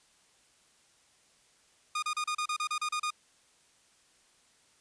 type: tone bursts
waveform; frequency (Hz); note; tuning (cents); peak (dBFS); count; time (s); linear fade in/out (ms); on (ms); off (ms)
sawtooth; 1225; D#6; -27; -26; 11; 1.95-3.105; 5; 75; 33
effects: white hiss -65 dBFS RMS until 4.8 s + resampled to 22050 Hz